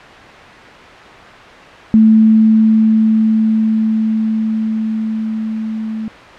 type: tone with level ramp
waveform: sine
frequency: 219.7 Hz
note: A3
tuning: 2 cents flat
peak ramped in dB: -4 to -19 dBFS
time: 1.94-6.08 s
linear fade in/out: 0 ms
effects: white hiss -34 dBFS RMS until 6.38 s + low-pass 2000 Hz 12 dB/octave